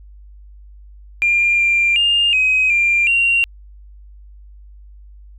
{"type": "tone with pitch steps", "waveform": "sine", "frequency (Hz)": [2397, 2382, 2815, 2528, 2386, 2758], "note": ["D7", "D7", "F7", "D#7", "D7", "F7"], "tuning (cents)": [35, 24, 13, 27, 27, -22], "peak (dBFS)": -11, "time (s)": [1.22, 3.44], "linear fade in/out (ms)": 0, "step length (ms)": 370, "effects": ["tanh soft clip ceiling -7 dBFS", "added 50 Hz sine -38 dBFS peak until 5.38 s"]}